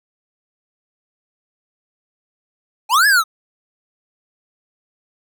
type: linear two-way sweep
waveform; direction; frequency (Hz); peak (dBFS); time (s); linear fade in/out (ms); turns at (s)
square; up then down; 790 to 1730 to 1232; -11; 2.89-3.24; 50; 3.07
effects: none